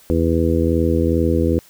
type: harmonic tone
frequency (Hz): 82.41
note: E2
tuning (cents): 0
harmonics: 1 / 2 / 3 / 4 / 5 / 6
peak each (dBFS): -19 / -24 / -21 / -20 / -24 / -22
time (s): 0.1-1.59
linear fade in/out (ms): 0
effects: white hiss -49 dBFS RMS until 1.69 s